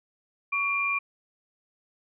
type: tone pair together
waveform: sine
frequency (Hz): 1125.3 / 2390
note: C#6 / D7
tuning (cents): +26 / +30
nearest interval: octave + minor second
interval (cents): 1304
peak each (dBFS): -30 / -25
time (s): 0.52-0.99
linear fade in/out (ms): 10
effects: none